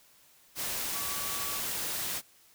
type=tone in noise; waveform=sine; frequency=1141 Hz; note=C#6; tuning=50 cents sharp; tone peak=-42 dBFS; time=0.92-1.62 s; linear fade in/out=50 ms; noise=white; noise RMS=-34 dBFS; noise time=0.55-2.22 s; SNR=-11 dB; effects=white hiss -61 dBFS RMS until 2.54 s